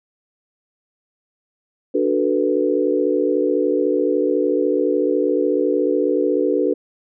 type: chord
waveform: sine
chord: B minor seventh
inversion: first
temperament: equal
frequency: 293.7 / 370 / 440 / 493.9 Hz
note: D4 / F#4 / A4 / B4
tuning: 0 / 0 / 0 / 0 cents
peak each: -21 dBFS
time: 1.94-6.74 s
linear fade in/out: 10 ms
effects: none